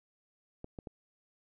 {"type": "clicks", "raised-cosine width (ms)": 2, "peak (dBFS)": -29, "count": 3, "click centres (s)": [0.644, 0.788, 0.872], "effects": []}